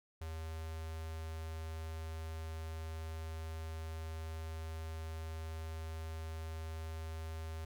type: tone with notch filter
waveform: square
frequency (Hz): 80.4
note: E2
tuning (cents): -43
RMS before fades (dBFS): -43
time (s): 0.21-7.65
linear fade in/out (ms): 5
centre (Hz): 260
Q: 2
effects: none